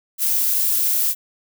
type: noise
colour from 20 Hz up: violet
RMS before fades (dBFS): -19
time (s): 0.18-1.15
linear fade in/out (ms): 50
effects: none